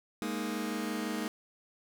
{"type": "chord", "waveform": "sawtooth", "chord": "Ab suspended second", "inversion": "none", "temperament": "just", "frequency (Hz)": [207.7, 233.6, 311.5], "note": ["Ab3", "Bb3", "Eb4"], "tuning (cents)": [0, 4, 2], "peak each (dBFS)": -33, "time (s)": [0.22, 1.28], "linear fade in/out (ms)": 0, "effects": []}